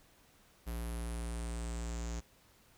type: tone with low-pass filter sweep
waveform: square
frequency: 58 Hz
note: A#1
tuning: 8 cents flat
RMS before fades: -39 dBFS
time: 0.66-2.21 s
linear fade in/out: 20 ms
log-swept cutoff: 12000 to 6700 Hz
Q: 5.8
effects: pink hiss -65 dBFS RMS until 2.77 s